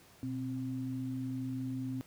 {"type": "tone pair together", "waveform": "sine", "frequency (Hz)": [123.42, 261.1], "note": ["B2", "C4"], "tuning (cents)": [-1, -3], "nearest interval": "octave + minor second", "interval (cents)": 1298, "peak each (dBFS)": [-39, -36], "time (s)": [0.23, 2.01], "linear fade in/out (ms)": 0, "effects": ["pink hiss -60 dBFS RMS until 2.06 s", "high-pass 60 Hz 12 dB/octave"]}